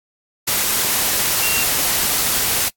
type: tone in noise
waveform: sine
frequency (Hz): 2749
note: F7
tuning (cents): -28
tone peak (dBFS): -21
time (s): 1.42-1.64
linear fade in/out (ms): 10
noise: white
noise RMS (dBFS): -18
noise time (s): 0.47-2.69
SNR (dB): -6
effects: noise-tail reverb RT60 0.1 s tail -23 dB re dry + AAC 64 kbps